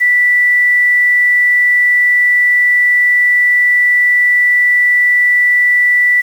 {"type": "tone with quantisation", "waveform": "sine", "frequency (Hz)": 1967, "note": "B6", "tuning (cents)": -7, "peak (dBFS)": -7, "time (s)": [0, 6.22], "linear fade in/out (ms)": 20, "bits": 6, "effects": []}